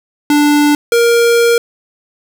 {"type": "tone pair in turn", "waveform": "square", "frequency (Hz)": [293.7, 469.1], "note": ["D4", "A#4"], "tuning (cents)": [0, 11], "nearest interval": "minor sixth", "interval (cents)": 811, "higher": "second", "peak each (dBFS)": -8, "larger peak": "neither", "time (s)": [[0.3, 0.75], [0.92, 1.58]], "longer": "second", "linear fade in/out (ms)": 2, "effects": []}